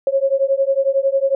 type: beating tone pair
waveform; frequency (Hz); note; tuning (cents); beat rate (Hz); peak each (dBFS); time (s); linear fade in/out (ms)
sine; 539 / 550; C#5 / C#5; -49 / -14; 11; -17; 0.07-1.35; 2
effects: none